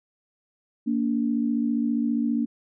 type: tone pair together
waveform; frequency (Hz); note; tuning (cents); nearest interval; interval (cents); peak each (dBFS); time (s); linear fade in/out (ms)
sine; 232.4 / 287.3; A#3 / D4; -5 / -38; major third; 367; -23 / -26; 0.86-2.46; 20
effects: none